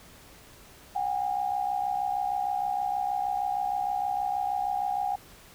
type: tone pair together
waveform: sine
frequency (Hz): 740 / 806.4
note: F#5 / G5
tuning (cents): 0 / +49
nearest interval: minor second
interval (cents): 149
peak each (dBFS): -30 / -28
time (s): 0.95-5.16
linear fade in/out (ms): 10
effects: pink hiss -52 dBFS RMS until 5.54 s